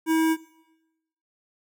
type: tone with notch filter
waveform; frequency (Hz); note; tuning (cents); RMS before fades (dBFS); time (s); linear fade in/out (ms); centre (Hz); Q
square; 321.7; E4; -42; -21; 0.06-0.37; 50; 4200; 1.1
effects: noise-tail reverb RT60 0.9 s tail -18 dB re dry